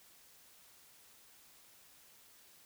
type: silence
effects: white hiss -62 dBFS RMS until 2.65 s